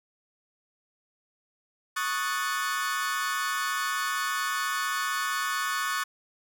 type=chord; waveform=40% pulse; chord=D# half-diminished seventh; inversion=third; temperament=equal; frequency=1108.7 / 1244.5 / 1480 / 1760 Hz; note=C#6 / D#6 / F#6 / A6; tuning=0 / 0 / 0 / 0 cents; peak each=-31 / -33 / -32 / -33 dBFS; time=1.96-6.04 s; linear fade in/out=10 ms; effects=none

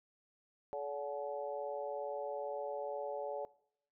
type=harmonic tone with a mistuned harmonic; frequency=142.9 Hz; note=D3; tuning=47 cents flat; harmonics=3 / 4 / 5 / 6; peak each=-44 / -40 / -45 / -46 dBFS; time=0.73-3.45 s; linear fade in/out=0 ms; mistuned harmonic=5; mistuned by=+49 cents; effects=noise-tail reverb RT60 0.7 s tail -22 dB re dry

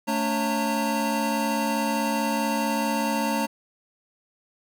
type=tone cluster; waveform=square; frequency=221 / 285.7 / 550 / 913 Hz; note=A3 / D4 / C#5 / A#5; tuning=+8 / -48 / -14 / -36 cents; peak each=-28 / -31 / -32 / -28 dBFS; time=0.07-3.47 s; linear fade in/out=20 ms; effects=none

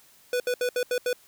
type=tone bursts at uneven times; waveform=square; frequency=493.9 Hz; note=B4; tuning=in tune; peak=-24 dBFS; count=6; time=0.33-0.4 / 0.47-0.54 / 0.61-0.69 / 0.76-0.83 / 0.91-0.98 / 1.06-1.13 s; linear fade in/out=2 ms; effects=white hiss -57 dBFS RMS until 1.27 s

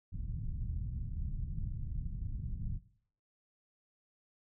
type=low-pass noise; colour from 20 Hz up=pink; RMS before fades=-38 dBFS; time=0.12-2.79 s; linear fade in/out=20 ms; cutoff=150 Hz; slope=24 dB/octave; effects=noise-tail reverb RT60 0.6 s tail -18 dB re dry

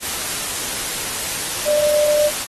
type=tone in noise; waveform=sine; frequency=597 Hz; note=D5; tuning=28 cents sharp; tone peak=-14 dBFS; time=1.65-2.31 s; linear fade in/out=50 ms; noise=white; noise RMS=-24 dBFS; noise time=0-2.47 s; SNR=+7 dB; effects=AAC 32 kbps

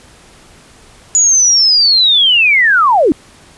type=linear sweep; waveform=sine; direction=down; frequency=6930 to 258.3 Hz; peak=-6 dBFS; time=1.15-3.12 s; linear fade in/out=0 ms; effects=pink hiss -42 dBFS RMS until 3.57 s + resampled to 24000 Hz

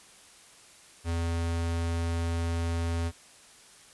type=tone; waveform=square; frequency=84 Hz; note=E2; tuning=33 cents sharp; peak=-28 dBFS; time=1.04-3.12 s; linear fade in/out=50 ms; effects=white hiss -54 dBFS RMS until 3.93 s + resampled to 24000 Hz

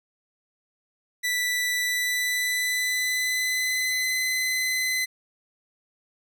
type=tone with pitch glide; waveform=sawtooth; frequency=1975.5 to 2030 Hz; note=B6 to B6; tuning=0 to +47 cents; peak=-20 dBFS; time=1.23-5.06 s; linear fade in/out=20 ms; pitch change=+47 cents; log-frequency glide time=1.8-4.18 s; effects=none

